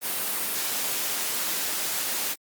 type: noise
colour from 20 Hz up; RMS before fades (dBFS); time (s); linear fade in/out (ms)
white; -28; 0.01-2.36; 50
effects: high-pass 200 Hz 12 dB/octave + Opus 32 kbps